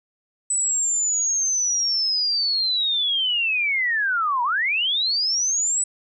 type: linear two-way sweep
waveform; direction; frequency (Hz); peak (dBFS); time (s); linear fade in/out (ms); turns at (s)
sine; down then up; 8000 to 932.3 to 8000; -19; 0.5-5.84; 5; 4.43
effects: none